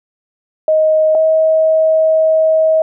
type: tone pair in turn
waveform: sine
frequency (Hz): 626 / 635.8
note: D#5 / D#5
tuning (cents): +10 / +37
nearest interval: unison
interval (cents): 27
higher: second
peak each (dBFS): -8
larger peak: neither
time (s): 0.68-1.15 / 1.15-2.82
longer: second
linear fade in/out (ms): 2
effects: none